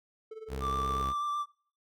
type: tone with tremolo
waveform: triangle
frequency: 439.5 Hz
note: A4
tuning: 2 cents flat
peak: -36 dBFS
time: 0.31-1.02 s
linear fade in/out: 5 ms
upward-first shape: sine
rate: 19 Hz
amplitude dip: 80%
type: tone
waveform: sawtooth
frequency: 66.7 Hz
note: C2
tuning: 34 cents sharp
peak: -31 dBFS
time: 0.48-1.14 s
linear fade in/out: 50 ms
type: tone with vibrato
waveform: triangle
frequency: 1174.7 Hz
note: D6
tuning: in tune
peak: -28 dBFS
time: 0.6-1.46 s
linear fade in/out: 50 ms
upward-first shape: sine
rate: 8.1 Hz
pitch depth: 16 cents each way
effects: noise-tail reverb RT60 0.5 s tail -24 dB re dry